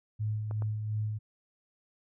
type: tone with tremolo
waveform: sine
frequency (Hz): 107.2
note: A2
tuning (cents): -45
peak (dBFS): -28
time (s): 0.19-1.19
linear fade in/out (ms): 20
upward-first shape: sine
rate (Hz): 2.8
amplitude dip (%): 40
type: clicks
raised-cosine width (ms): 1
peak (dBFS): -29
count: 2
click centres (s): 0.511 / 0.622
effects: none